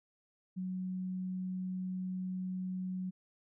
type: tone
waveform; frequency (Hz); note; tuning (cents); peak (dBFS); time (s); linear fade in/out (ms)
sine; 185; F#3; 0; -35; 0.56-3.11; 20
effects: none